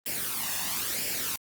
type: noise with flanger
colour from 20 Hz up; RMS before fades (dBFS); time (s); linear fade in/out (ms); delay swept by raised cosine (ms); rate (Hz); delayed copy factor
white; -31; 0.06-1.36; 2; 0.39 to 1.13; 1; +0.6
effects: high-pass 100 Hz 12 dB/octave + Opus 32 kbps